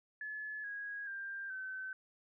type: tone with pitch steps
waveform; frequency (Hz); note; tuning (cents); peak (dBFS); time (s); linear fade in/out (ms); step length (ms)
sine; 1715 / 1650.8 / 1589.1 / 1529.7; A6 / G#6 / G6 / G6; -45 / -11 / +23 / -43; -40; 0.21-1.93; 2; 430
effects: none

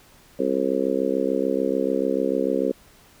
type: harmonic tone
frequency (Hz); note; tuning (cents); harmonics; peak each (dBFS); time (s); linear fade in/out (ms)
66.8; C2; +36; 3 / 4 / 5 / 6 / 7 / 8; -31 / -26 / -28 / -27 / -26 / -27; 0.39-2.72; 5
effects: pink hiss -53 dBFS RMS until 3.2 s

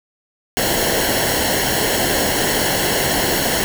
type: noise with comb filter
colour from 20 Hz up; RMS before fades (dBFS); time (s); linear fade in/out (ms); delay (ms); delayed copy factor
pink; -18; 0.57-3.64; 0; 0.82; -0.7
effects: none

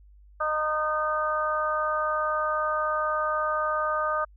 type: harmonic tone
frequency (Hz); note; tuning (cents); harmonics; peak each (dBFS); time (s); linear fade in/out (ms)
307.1; D#4; -23; 2 / 3 / 4 / 5; -29 / -35 / -26 / -33; 0.4-4.25; 10
effects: added 50 Hz sine -50 dBFS peak until 4.36 s

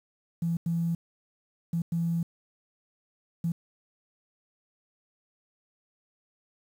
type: tone bursts at uneven times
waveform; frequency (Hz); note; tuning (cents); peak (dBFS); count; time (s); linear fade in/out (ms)
triangle; 168.1; E3; +34; -21; 5; 0.42-0.57 / 0.66-0.95 / 1.73-1.82 / 1.92-2.23 / 3.44-3.52; 5
effects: tanh soft clip ceiling -23 dBFS + 9-bit

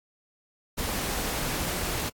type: noise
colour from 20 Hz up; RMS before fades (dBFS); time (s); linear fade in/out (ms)
pink; -30; 0.77-2.1; 20
effects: AAC 64 kbps

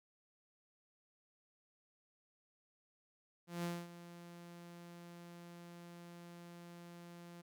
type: tone with ADSR envelope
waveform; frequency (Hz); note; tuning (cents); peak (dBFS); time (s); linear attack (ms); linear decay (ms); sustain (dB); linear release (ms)
sawtooth; 172.6; F3; -20; -33; 3.47-7.42; 170; 230; -15; 15
effects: none

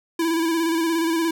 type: tone with vibrato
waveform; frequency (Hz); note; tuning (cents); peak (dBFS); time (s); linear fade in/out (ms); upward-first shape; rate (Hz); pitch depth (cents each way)
square; 329.6; E4; 0; -20; 0.19-1.31; 5; square; 17; 35
effects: none

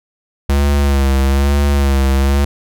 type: tone with vibrato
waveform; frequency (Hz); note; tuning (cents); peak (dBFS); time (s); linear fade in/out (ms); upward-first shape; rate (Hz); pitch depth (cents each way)
square; 69.3; C#2; 0; -11; 0.49-2.45; 5; sine; 1.1; 51
effects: none

